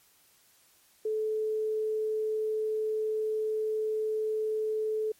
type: tone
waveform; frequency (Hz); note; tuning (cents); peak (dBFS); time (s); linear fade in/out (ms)
sine; 433.6; A4; -25; -27; 1.05-5.12; 5
effects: white hiss -63 dBFS RMS until 5.19 s + MP3 64 kbps